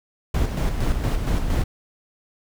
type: noise with tremolo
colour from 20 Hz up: brown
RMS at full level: -20 dBFS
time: 0.34-1.64 s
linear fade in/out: 5 ms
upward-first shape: square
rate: 4.3 Hz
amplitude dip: 45%
effects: none